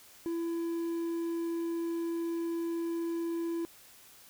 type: tone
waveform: triangle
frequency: 335.5 Hz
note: E4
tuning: 31 cents sharp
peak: -29 dBFS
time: 0.26-3.65 s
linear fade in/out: 0 ms
effects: white hiss -56 dBFS RMS until 4.29 s